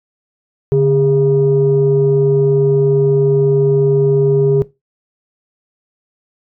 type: tone pair together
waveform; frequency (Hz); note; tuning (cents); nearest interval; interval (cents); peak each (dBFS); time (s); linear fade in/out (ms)
sine; 142.93 / 405.8; D3 / G#4; -47 / -40; octave + tritone; 1807; -11; 0.72-4.62; 0
effects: noise-tail reverb RT60 0.2 s tail -18 dB re dry + tanh soft clip ceiling -3 dBFS